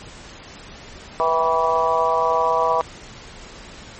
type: harmonic tone with a mistuned harmonic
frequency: 163.4 Hz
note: E3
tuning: 15 cents flat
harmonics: 3 / 4 / 5 / 6 / 7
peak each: -23 / -22 / -25 / -20 / -23 dBFS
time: 1.2-2.81 s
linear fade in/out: 0 ms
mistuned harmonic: 5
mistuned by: -51 cents
effects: pink hiss -40 dBFS RMS until 3.99 s + MP3 32 kbps